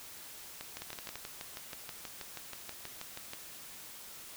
two click trains, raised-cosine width 0.2 ms, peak -24 / -24 dBFS, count 18 / 5, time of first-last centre 0.61-3.334 / 0.82-1.156 s, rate 6.24 / 11.9 Hz, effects white hiss -49 dBFS RMS until 4.36 s

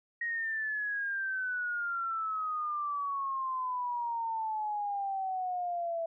sine exponential sweep, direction down, 1888 to 659.3 Hz, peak -31 dBFS, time 0.21-6.06 s, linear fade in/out 5 ms, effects none

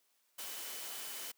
sine tone in noise, 3008 Hz, F#7, 28 cents sharp, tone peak -54 dBFS, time 0.38-1.32 s, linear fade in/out 10 ms, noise white, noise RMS -44 dBFS, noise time 0.38-1.32 s, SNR -13 dB, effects white hiss -75 dBFS RMS until 1.37 s + high-pass 300 Hz 12 dB/octave

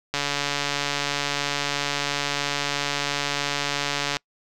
click train, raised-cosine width 0.2 ms, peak -7 dBFS, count 577, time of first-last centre 0.14-4.168 s, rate 143 Hz, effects noise-tail reverb RT60 0.1 s tail -26 dB re dry

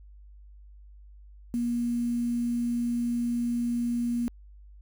sine tone with quantisation, 238.6 Hz, A#3, 41 cents sharp, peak -25 dBFS, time 1.54-4.28 s, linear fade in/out 0 ms, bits 8, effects added 50 Hz sine -47 dBFS peak until 4.81 s

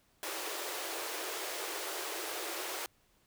pink high-pass noise, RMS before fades -39 dBFS, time 0.23-2.86 s, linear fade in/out 0 ms, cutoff 320 Hz, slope 96 dB/octave, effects pink hiss -70 dBFS RMS until 3.26 s

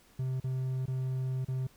triangle tone with dropouts, 130 Hz, C3, 11 cents flat, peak -28 dBFS, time 0.19-1.67 s, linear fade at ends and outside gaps 5 ms, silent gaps 0.401-0.441 / 0.858-0.879 / 1.448-1.483 s, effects pink hiss -62 dBFS RMS until 1.76 s

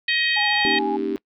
harmonic tone, 630 Hz, D#5, 21 cents sharp, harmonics 3 / 4 / 5 / 6 / 7, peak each -22 / -24 / -26 / -28 / -29 dBFS, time 0.08-0.79 s, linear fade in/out 5 ms
sine tone with vibrato, 830.6 Hz, G#5, in tune, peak -24 dBFS, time 0.36-0.97 s, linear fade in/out 10 ms, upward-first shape triangle, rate 14 Hz, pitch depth 27 cents each way
click train, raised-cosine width 0.3 ms, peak -28 dBFS, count 63, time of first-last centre 0.53-1.179 s, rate 95.5 Hz
sine chord, Eb dominant seventh, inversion second, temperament equal, 233.1 / 277.2 / 311.1 / 392 Hz, Bb3 / Db4 / Eb4 / G4, 0 / 0 / 0 / 0 cents, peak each -30 / -29 / -27 / -25 dBFS, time 0.65-1.16 s, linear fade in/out 0 ms
effects noise-tail reverb RT60 0.1 s tail -25 dB re dry

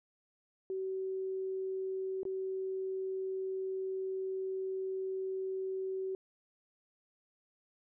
sine tone with dropouts, 380 Hz, F#4, 46 cents sharp, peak -34 dBFS, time 0.7-6.15 s, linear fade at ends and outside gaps 1 ms, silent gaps 2.232-2.252 s, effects none

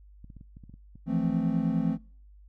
clicks, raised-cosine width 5 ms, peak -35 dBFS, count 12, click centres 0.244 / 0.302 / 0.367 / 0.411 / 0.569 / 0.638 / 0.696 / 0.74 / 0.956 / 1.25 / 1.299 / 1.339 s
triangle chord, F major seventh, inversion third, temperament equal, 164.81 / 174.61 / 220 / 261.6 Hz, E3 / F3 / A3 / C4, 0 / 0 / 0 / 0 cents, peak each -28 dBFS, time 1.06-1.98 s, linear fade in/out 50 ms
effects noise-tail reverb RT60 0.5 s tail -26 dB re dry + added 50 Hz sine -50 dBFS peak until 2.48 s

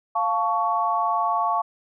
sine chord, F augmented, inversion none, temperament equal with one note detuned, 698.5 / 880 / 1118.4 Hz, F5 / A5 / C#6, 0 / 0 / +15 cents, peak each -25 / -25 / -23 dBFS, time 0.15-1.62 s, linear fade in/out 10 ms, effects none

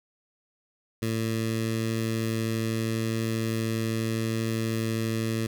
15% pulse tone with notch filter, 112.4 Hz, A2, 37 cents sharp, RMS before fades -28 dBFS, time 1.02-5.47 s, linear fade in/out 5 ms, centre 890 Hz, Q 0.88, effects none

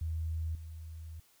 sine tone with level steps, 80.4 Hz, E2, 43 cents flat, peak -32 / -42 dBFS, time 0.01-1.2 s, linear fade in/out 5 ms, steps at 0.55 s, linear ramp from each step 2 ms, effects white hiss -66 dBFS RMS until 1.4 s

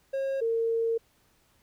triangle / sine tone pair in turn, 541 / 456.8 Hz, C#5 / A#4, -42 / -35 cents, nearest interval minor third, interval 293 cents, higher first, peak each -25 / -24 dBFS, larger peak second, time 0.13-0.41 / 0.41-0.98 s, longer second, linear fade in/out 10 ms, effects pink hiss -66 dBFS RMS until 1.62 s

